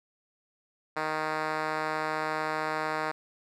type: tone with band-pass filter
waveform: 5% pulse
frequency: 155.56 Hz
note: D#3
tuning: in tune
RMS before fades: -31 dBFS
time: 0.96-3.12 s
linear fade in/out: 10 ms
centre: 950 Hz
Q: 0.55
effects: none